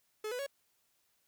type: tone with pitch steps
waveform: 45% pulse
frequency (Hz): 429.3 / 495.9 / 557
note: A4 / B4 / C#5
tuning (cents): -43 / +7 / +8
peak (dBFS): -36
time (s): 0.24-0.465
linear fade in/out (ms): 5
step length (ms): 75
effects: white hiss -75 dBFS RMS until 1.27 s